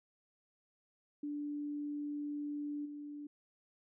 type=tone with level steps; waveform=sine; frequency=292.6 Hz; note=D4; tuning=6 cents flat; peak=-37 / -43 dBFS; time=1.23-3.27 s; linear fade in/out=5 ms; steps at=2.85 s; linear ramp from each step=10 ms; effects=none